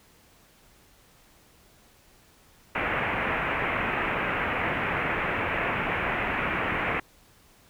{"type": "low-pass noise", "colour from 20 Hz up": "white", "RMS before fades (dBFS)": -28, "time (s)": [2.75, 7], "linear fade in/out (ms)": 5, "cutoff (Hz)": 2500, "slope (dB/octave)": 48, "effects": ["pink hiss -58 dBFS RMS until 7.69 s"]}